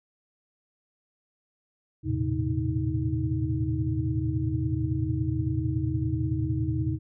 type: tone cluster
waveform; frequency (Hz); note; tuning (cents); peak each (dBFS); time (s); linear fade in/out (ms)
sine; 81.6 / 108.9 / 119.6 / 135.9 / 314.5; E2 / A2 / A#2 / C#3 / D#4; -17 / -17 / +45 / -34 / +19; -31; 2.03-6.99; 50
effects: none